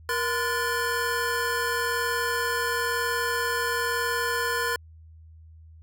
square tone cluster, 471 / 1022 / 1454 / 1749 Hz, A#4 / C6 / F#6 / A6, +18 / -41 / -31 / -11 cents, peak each -31 dBFS, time 0.09-4.76 s, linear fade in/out 2 ms, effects added 80 Hz sine -46 dBFS peak until 5.82 s

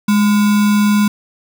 sine tone with sample-and-hold, 207.7 Hz, G#3, in tune, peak -9 dBFS, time 0.08-1.08 s, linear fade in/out 5 ms, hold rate 1225 Hz, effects none

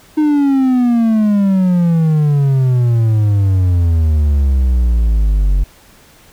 triangle exponential sweep, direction down, 309.1 to 45.41 Hz, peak -7 dBFS, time 0.17-5.64 s, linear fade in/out 10 ms, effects pink hiss -45 dBFS RMS until 6.32 s

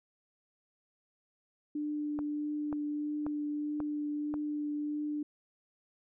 sine tone with vibrato, 296.8 Hz, D4, 18 cents sharp, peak -32 dBFS, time 1.75-5.23 s, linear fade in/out 5 ms, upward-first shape triangle, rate 1.6 Hz, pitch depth 11 cents each way
click train, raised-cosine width 1 ms, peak -26 dBFS, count 5, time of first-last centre 2.19-4.341 s, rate 1.86 Hz
effects none

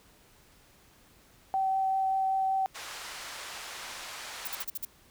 sine tone with vibrato, 768 Hz, G5, 36 cents flat, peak -25 dBFS, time 1.54-2.66 s, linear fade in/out 0 ms, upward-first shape triangle, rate 5.2 Hz, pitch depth 9 cents each way
pink band-pass noise, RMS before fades -42 dBFS, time 2.74-4.65 s, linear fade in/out 20 ms, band 900 to 8300 Hz, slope 12 dB/octave
violet noise bursts, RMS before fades -34 dBFS, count 6, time 4.45-4.851 s, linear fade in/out 5 ms, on 26 ms, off 49 ms
effects pink hiss -60 dBFS RMS until 5.1 s

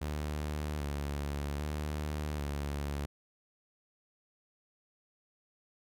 sawtooth tone with vibrato, 73.42 Hz, D2, in tune, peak -30 dBFS, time 0.01-3.06 s, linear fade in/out 10 ms, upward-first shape square, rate 0.63 Hz, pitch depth 38 cents each way, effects none

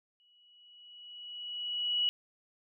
sine tone with exponential growth, 2929 Hz, F#7, 18 cents flat, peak -25 dBFS, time 0.2-2.09 s, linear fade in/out 0 ms, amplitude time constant 410 ms, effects none

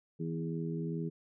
harmonic tone with a mistuned harmonic, 82.41 Hz, E2, in tune, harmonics 2 / 3 / 4 / 5, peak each -35 / -42 / -42 / -42 dBFS, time 0.19-1.1 s, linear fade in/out 20 ms, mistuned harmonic 2, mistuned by -25 cents, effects none

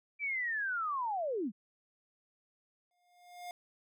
sine linear sweep, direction down, 2349 to 177.4 Hz, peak -32 dBFS, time 0.19-1.52 s, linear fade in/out 50 ms
square tone with exponential growth, 710 Hz, F5, 28 cents sharp, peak -40 dBFS, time 2.91-3.51 s, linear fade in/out 1 ms, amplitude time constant 130 ms
effects none

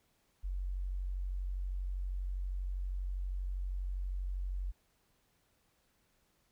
sine tone, 46.25 Hz, F#1, in tune, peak -34 dBFS, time 0.43-4.72 s, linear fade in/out 20 ms, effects pink hiss -74 dBFS RMS until 6.51 s

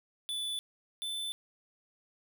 square tone pair in turn, 3478 / 3522 Hz, A7 / A7, -21 / +1 cents, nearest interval unison, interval 22 cents, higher second, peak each -34 / -35 dBFS, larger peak first, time 0.29-0.59 / 1.02-1.32 s, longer neither, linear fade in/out 0 ms, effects none

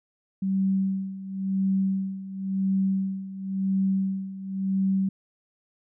sine tone with tremolo, 192.4 Hz, G3, 32 cents flat, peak -20 dBFS, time 0.42-5.09 s, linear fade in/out 5 ms, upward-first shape sine, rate 0.95 Hz, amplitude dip 80%, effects none

